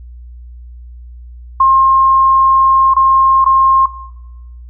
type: tone with dropouts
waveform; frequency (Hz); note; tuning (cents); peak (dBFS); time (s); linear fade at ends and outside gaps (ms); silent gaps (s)
sine; 1066; C6; +32; -5; 1.6-3.86; 5; 2.939-2.964 / 3.445-3.46
effects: noise-tail reverb RT60 0.9 s tail -18 dB re dry + added 60 Hz sine -30 dBFS peak until 4.69 s